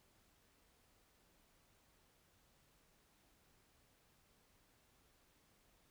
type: silence
effects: pink hiss -73 dBFS RMS until 5.9 s